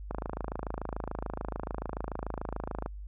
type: click train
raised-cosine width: 1 ms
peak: -20 dBFS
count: 75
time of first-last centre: 0.11-2.861 s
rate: 26.9 Hz
effects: added 50 Hz sine -39 dBFS peak until 3.07 s